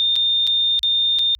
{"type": "tone with dropouts", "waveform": "sine", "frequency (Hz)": 3629, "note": "A#7", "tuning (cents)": -47, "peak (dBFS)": -15, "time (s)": [0, 1.35], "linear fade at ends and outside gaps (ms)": 0, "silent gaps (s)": [[0.156, 0.162], [0.468, 0.474], [0.792, 0.831], [1.187, 1.192]], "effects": ["added 60 Hz sine -47 dBFS peak until 1.39 s"]}